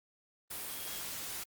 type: tone in noise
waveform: sine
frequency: 3277 Hz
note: G#7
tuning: 24 cents flat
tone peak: -51 dBFS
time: 0.69-1.01 s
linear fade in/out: 10 ms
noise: white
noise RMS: -41 dBFS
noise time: 0.5-1.44 s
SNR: -13 dB
effects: Opus 32 kbps